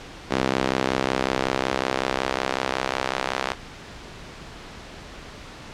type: tone with high-pass filter sweep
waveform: sawtooth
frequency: 65.41 Hz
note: C2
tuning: in tune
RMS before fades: -25 dBFS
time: 0.3-3.54 s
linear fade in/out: 20 ms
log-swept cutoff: 270 to 720 Hz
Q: 0.8
effects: pink hiss -40 dBFS RMS until 5.73 s + low-pass 5000 Hz 12 dB/octave